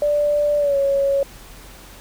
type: tone with pitch glide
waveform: sine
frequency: 587.3 to 554.3 Hz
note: D5 to C#5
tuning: 0 to 0 cents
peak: -15 dBFS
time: 0.02-1.23 s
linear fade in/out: 2 ms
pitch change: -100 cents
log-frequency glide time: 0.58-0.77 s
effects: added 44 Hz sine -43 dBFS peak until 2 s + pink hiss -43 dBFS RMS until 2 s